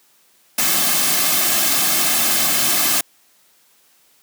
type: noise with comb filter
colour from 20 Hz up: white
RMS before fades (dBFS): -17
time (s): 0.58-3.01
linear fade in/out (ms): 5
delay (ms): 2.1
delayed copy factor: -0.6
effects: white hiss -56 dBFS RMS until 4.22 s + high-pass 150 Hz 12 dB/octave